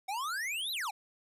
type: exponential two-way sweep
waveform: square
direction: up then down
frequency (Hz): 740 to 4128 to 740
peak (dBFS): -34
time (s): 0.08-0.91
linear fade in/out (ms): 10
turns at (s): 0.72
effects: resampled to 32000 Hz